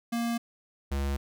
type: tone pair in turn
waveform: square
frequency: 234 / 69.38 Hz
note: A#3 / C#2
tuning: +7 / +2 cents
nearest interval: octave + major sixth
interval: 2105 cents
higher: first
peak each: -28 dBFS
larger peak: neither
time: 0.12-0.38 / 0.91-1.17 s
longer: neither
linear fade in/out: 10 ms
effects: none